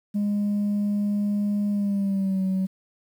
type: tone with pitch glide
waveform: sine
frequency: 205.2 to 189.26 Hz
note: G#3 to F#3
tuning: -21 to +39 cents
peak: -19 dBFS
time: 0.14-2.67 s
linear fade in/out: 20 ms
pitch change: -140 cents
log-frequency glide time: 1.7-2.43 s
effects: tanh soft clip ceiling -20 dBFS + 9-bit